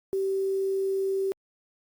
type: tone with quantisation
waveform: sine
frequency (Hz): 387.2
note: G4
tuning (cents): -21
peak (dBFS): -24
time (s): 0.13-1.32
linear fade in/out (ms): 0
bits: 8
effects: Opus 48 kbps